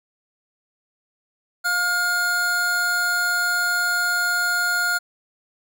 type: tone pair together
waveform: square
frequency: 709.5 / 1423 Hz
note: F5 / F6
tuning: +27 / +32 cents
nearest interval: octave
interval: 1205 cents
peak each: -32 / -20 dBFS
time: 1.64-4.99 s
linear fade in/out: 20 ms
effects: none